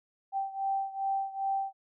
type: beating tone pair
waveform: sine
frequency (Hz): 780 / 782.5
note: G5 / G5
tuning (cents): -9 / -3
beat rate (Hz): 2.5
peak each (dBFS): -31 / -34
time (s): 0.32-1.73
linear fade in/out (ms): 50
effects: none